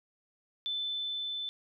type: tone with level ramp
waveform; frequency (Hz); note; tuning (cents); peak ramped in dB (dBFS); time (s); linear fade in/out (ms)
sine; 3520; A7; 0; -31 to -34; 0.66-1.49; 0
effects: none